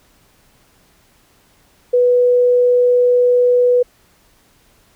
sine tone, 492.1 Hz, B4, 6 cents flat, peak -9 dBFS, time 1.93-3.83 s, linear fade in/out 10 ms, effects pink hiss -54 dBFS RMS until 4.95 s

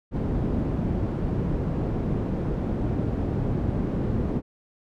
white low-pass noise, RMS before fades -26 dBFS, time 0.11-4.42 s, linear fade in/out 50 ms, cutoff 240 Hz, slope 12 dB/octave, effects none

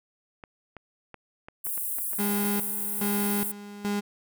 clicks, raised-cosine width 0.5 ms, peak -27 dBFS, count 10, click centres 0.438 / 0.767 / 1.143 / 1.485 / 1.668 / 1.778 / 1.985 / 2.133 / 2.187 / 2.385 s
white high-pass noise, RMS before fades -31 dBFS, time 1.64-3.52 s, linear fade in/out 10 ms, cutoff 8800 Hz, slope 48 dB/octave
35% pulse tone with tremolo, 204.3 Hz, G#3, 28 cents flat, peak -24 dBFS, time 2.18-4.01 s, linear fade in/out 20 ms, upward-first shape square, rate 1.2 Hz, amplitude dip 80%
effects none

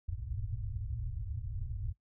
white low-pass noise, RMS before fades -38 dBFS, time 0.08-1.93 s, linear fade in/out 10 ms, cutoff 120 Hz, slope 96 dB/octave, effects noise-tail reverb RT60 0.1 s tail -17 dB re dry

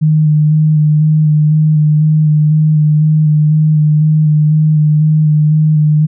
sine tone with vibrato, 153.2 Hz, D#3, 27 cents flat, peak -6 dBFS, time 0.01-6.07 s, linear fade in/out 20 ms, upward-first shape square, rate 2 Hz, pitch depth 17 cents each way, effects none

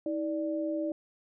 sine tone pair together, 319.5 / 587.3 Hz, D#4 / D5, +46 / 0 cents, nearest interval major seventh, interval 1054 cents, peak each -31 / -33 dBFS, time 0.06-0.92 s, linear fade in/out 2 ms, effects none

